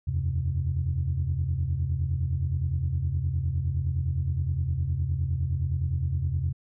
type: tone cluster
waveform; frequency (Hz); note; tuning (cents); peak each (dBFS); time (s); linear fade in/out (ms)
sine; 80.2 / 89.9 / 131.5; E2 / F#2 / C3; -47 / -49 / +9; -28; 0.07-6.53; 10
effects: tanh soft clip ceiling -17 dBFS